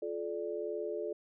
sine chord, D minor, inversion first, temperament equal with one note detuned, 349.2 / 430.9 / 587.3 Hz, F4 / A4 / D5, 0 / -36 / 0 cents, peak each -40 / -37 / -40 dBFS, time 0.02-1.13 s, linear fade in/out 5 ms, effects none

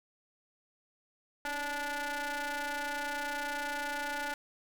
sawtooth ring-modulated tone, 293.7 Hz, D4, in tune, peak -27 dBFS, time 1.45-4.34 s, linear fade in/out 2 ms, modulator 1160 Hz, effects none

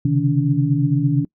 sine tone cluster, 132.1 / 141 / 155.9 / 285.9 Hz, C3 / C#3 / D#3 / D4, +17 / +30 / +4 / -46 cents, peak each -20 dBFS, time 0.05-1.25 s, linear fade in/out 5 ms, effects noise-tail reverb RT60 0.1 s tail -24 dB re dry

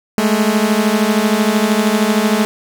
sawtooth beating tone pair, 207.7 / 220.7 Hz, G#3 / A3, 0 / +5 cents, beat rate 13 Hz, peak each -11 dBFS, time 0.18-2.45 s, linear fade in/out 0 ms, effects none

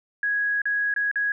sine tone with dropouts, 1661.2 Hz, G#6, in tune, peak -21 dBFS, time 0.23-1.32 s, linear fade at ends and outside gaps 2 ms, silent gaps 0.618-0.655 / 0.94-0.962 / 1.114-1.157 s, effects none

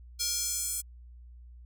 square tone with high-pass filter sweep, 471.6 Hz, A#4, 20 cents sharp, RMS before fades -32 dBFS, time 0.19-0.82 s, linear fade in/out 20 ms, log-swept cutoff 5000 to 9000 Hz, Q 2, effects added 60 Hz sine -47 dBFS peak until 1.65 s

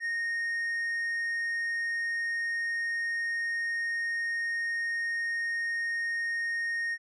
triangle tone, 1854 Hz, A#6, 10 cents flat, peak -27 dBFS, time 0-6.98 s, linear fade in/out 50 ms, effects resampled to 22050 Hz

